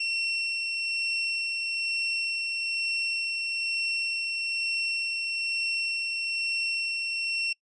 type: tone with tremolo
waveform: 30% pulse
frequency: 2718 Hz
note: F7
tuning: 48 cents flat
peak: -23 dBFS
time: 0-7.53 s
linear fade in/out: 5 ms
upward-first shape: sine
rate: 1.1 Hz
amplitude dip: 25%
effects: noise-tail reverb RT60 0.1 s tail -23 dB re dry + resampled to 22050 Hz